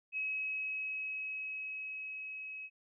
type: tone with level ramp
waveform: sine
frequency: 2558 Hz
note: D#7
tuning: 47 cents sharp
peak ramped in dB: -33 to -42 dBFS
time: 0.12-2.7 s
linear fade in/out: 50 ms
effects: none